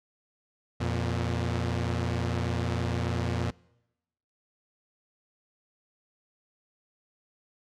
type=tone pair together; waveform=sawtooth; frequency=86.58 / 118.3 Hz; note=F2 / A#2; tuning=-14 / +26 cents; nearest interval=perfect fourth; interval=540 cents; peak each=-26 dBFS; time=0.8-3.51 s; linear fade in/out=10 ms; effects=noise-tail reverb RT60 0.9 s tail -24 dB re dry + low-pass 6000 Hz 12 dB/octave